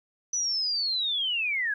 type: linear sweep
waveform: sine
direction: down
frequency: 6000 to 1606 Hz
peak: -25 dBFS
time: 0.33-1.74 s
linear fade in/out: 5 ms
effects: 11-bit